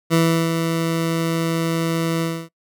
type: tone with ADSR envelope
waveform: 20% pulse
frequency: 164.81 Hz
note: E3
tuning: in tune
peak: -8 dBFS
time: 0.1-2.49 s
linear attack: 35 ms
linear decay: 360 ms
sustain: -6 dB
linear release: 270 ms
effects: noise-tail reverb RT60 0.1 s tail -22 dB re dry